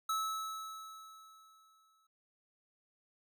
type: tone with exponential decay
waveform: square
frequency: 1300 Hz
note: E6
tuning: 24 cents flat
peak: -32 dBFS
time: 0.09-2.07 s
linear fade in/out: 5 ms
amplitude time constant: 430 ms
effects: none